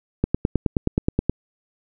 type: click train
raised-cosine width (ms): 3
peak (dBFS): -5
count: 11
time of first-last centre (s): 0.24-1.296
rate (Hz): 9.47
effects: none